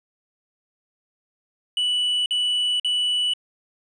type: tone bursts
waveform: triangle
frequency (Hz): 2960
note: F#7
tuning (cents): 0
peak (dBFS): -18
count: 3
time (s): 1.77-3.336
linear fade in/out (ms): 2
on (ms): 490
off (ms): 48
effects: resampled to 22050 Hz